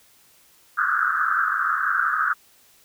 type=band-pass noise; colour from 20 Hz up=pink; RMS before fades=-22 dBFS; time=0.77-2.34 s; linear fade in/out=20 ms; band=1200 to 1600 Hz; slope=96 dB/octave; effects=white hiss -56 dBFS RMS until 2.84 s